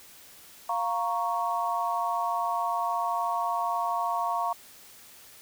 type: chord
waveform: sine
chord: Bb minor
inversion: second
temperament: equal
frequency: 698.5 / 932.3 / 1108.7 Hz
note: F5 / Bb5 / Db6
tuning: 0 / 0 / 0 cents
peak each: -30 dBFS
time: 0.69-4.53 s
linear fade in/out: 5 ms
effects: white hiss -51 dBFS RMS until 5.41 s